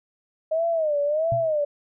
sine tone with vibrato, 622.3 Hz, D#5, in tune, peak -20 dBFS, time 0.51-1.65 s, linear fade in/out 10 ms, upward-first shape sine, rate 1.5 Hz, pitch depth 140 cents each way
sine tone with exponential decay, 123.47 Hz, B2, in tune, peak -22 dBFS, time 1.32-1.55 s, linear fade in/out 0 ms, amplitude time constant 48 ms
effects none

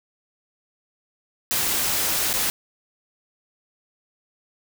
white noise with dropouts, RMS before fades -23 dBFS, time 1.51-2.5 s, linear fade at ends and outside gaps 0 ms, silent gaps 2.33-2.338 s, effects none

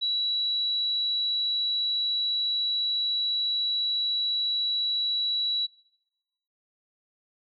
sine tone, 3918 Hz, B7, 15 cents flat, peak -24 dBFS, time 0.01-5.67 s, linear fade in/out 20 ms, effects noise-tail reverb RT60 1.0 s tail -24 dB re dry

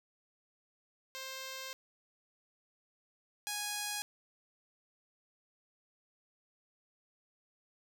5% pulse tone pair in turn, 527 / 829.1 Hz, C5 / G#5, +12 / -3 cents, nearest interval minor sixth, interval 785 cents, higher second, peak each -30 / -24 dBFS, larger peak second, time 1.15-1.73 / 3.47-4.02 s, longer first, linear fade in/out 0 ms, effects none

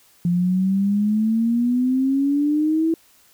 sine exponential sweep, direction up, 172.1 to 329.6 Hz, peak -16 dBFS, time 0.25-2.94 s, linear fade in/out 2 ms, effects white hiss -55 dBFS RMS until 3.33 s

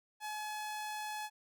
sawtooth tone, 850 Hz, G#5, 40 cents sharp, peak -35 dBFS, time 0.2-1.3 s, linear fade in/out 50 ms, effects none

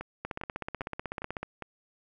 two click trains, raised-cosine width 0.5 ms, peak -22 / -19 dBFS, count 5 / 20, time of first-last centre 0.01-1.623 / 0.25-1.43 s, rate 2.48 / 16.1 Hz, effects none

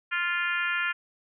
harmonic tone, 349.2 Hz, F4, in tune, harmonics 3 / 4 / 5 / 6 / 7 / 8 / 9, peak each -39 / -29 / -30 / -36 / -33 / -37 / -44 dBFS, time 0.11-0.93 s, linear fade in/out 20 ms, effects none

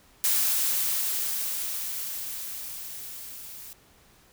blue noise with level ramp, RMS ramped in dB -23 to -43 dBFS, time 0.24-3.73 s, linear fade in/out 0 ms, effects pink hiss -58 dBFS RMS until 4.32 s

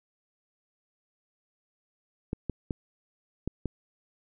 clicks, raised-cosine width 3 ms, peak -17 dBFS, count 5, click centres 2.331 / 2.497 / 2.708 / 3.476 / 3.657 s, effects none

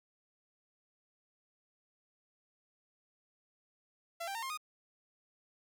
sawtooth tone with pitch steps, 677 / 786.7 / 914.2 / 1062.3 / 1234.5 Hz, E5 / G5 / A#5 / C6 / D#6, +46 / +6 / -34 / +26 / -14 cents, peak -34 dBFS, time 4.2-4.575 s, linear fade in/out 10 ms, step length 75 ms, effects none

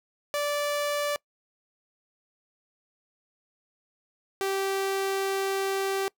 sawtooth tone pair in turn, 583 / 389.1 Hz, D5 / G4, -13 / -13 cents, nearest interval perfect fifth, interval 700 cents, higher first, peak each -22 / -22 dBFS, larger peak neither, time 0.34-1.16 / 4.41-6.08 s, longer second, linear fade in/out 0 ms, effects noise-tail reverb RT60 0.1 s tail -24 dB re dry

